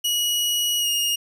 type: tone with pitch glide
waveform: sawtooth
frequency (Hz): 2910 to 2852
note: F#7 to F7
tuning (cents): -29 to +36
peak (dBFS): -17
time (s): 0.04-1.16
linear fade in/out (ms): 10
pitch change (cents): -35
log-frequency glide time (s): 0.79-0.88
effects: none